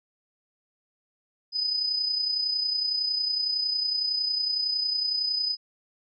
sine tone with amplitude modulation, 5000 Hz, D#8, 8 cents sharp, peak -22 dBFS, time 1.52-5.57 s, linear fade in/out 50 ms, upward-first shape sine, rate 30.9 Hz, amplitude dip 50%, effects none

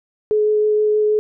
sine tone with vibrato, 424.8 Hz, G#4, 39 cents sharp, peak -13 dBFS, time 0.31-1.19 s, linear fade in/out 0 ms, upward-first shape sine, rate 6.3 Hz, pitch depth 8 cents each way, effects none

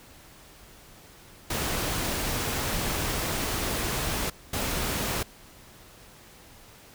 pink noise bursts at uneven times, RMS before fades -29 dBFS, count 2, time 1.5-4.3 / 4.53-5.23 s, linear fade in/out 5 ms, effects pink hiss -51 dBFS RMS until 6.94 s

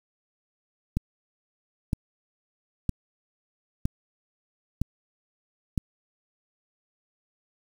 click train, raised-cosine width 5 ms, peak -12 dBFS, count 6, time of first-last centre 0.97-5.778 s, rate 1.04 Hz, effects 7-bit

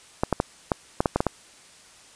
clicks, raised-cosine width 1 ms, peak -6 dBFS, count 9, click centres 0.235 / 0.327 / 0.401 / 0.718 / 1.005 / 1.058 / 1.16 / 1.205 / 1.267 s, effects white hiss -51 dBFS RMS until 2.15 s + resampled to 22050 Hz

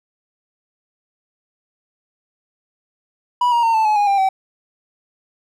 triangle tone with pitch steps, 978 / 944.7 / 912.5 / 881.4 / 851.4 / 822.4 / 794.4 / 767.3 Hz, B5 / A#5 / A#5 / A5 / G#5 / G#5 / G5 / G5, -17 / +23 / -37 / +3 / +43 / -17 / +23 / -37 cents, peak -11 dBFS, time 3.41-4.29 s, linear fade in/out 5 ms, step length 110 ms, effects none

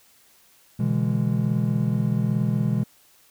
triangle chord, E dominant seventh, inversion second, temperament just, 123.61 / 148.33 / 164.81 / 206 Hz, B2 / D3 / E3 / G#3, +2 / +18 / 0 / -14 cents, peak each -22 / -26 / -25 / -23 dBFS, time 0.79-2.84 s, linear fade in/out 10 ms, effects white hiss -57 dBFS RMS until 3.3 s

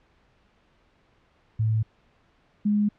sine tone pair in turn, 110 / 207.7 Hz, A2 / G#3, 0 / 0 cents, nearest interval major seventh, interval 1100 cents, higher second, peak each -20 / -19 dBFS, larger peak second, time 1.59-1.83 / 2.65-2.89 s, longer neither, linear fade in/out 10 ms, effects pink hiss -63 dBFS RMS until 2.98 s + low-pass 3000 Hz 12 dB/octave

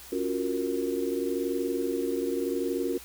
sine chord, Gb major seventh, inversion second, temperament equal, 277.2 / 349.2 / 370 / 466.2 Hz, Db4 / F4 / Gb4 / Bb4, 0 / 0 / 0 / 0 cents, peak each -32 dBFS, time 0.12-2.98 s, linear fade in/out 5 ms, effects added 60 Hz sine -55 dBFS peak until 3.04 s + white hiss -47 dBFS RMS until 3.04 s

